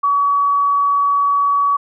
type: tone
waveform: sine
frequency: 1134 Hz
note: C#6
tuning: 39 cents sharp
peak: -12 dBFS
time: 0.03-1.77 s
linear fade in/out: 10 ms
effects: none